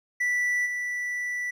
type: tone with level steps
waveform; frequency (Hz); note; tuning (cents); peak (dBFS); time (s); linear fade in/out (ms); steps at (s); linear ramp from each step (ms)
triangle; 1967; B6; -7; -21 / -26; 0.2-1.51; 10; 0.65; 20
effects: none